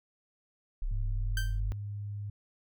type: linear sweep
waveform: sine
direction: up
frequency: 32.7 to 49 Hz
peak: -29 dBFS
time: 0.82-1.72 s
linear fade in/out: 0 ms
type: tone with pitch glide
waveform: sine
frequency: 101.5 to 102.44 Hz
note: G#2 to G#2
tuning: -39 to -23 cents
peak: -35 dBFS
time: 0.91-2.3 s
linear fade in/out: 5 ms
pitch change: +16 cents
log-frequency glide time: 1.48-1.89 s
type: tone with exponential decay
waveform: sawtooth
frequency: 1560 Hz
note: G6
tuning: 9 cents flat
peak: -27 dBFS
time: 1.37-1.6 s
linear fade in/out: 2 ms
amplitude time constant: 48 ms
effects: none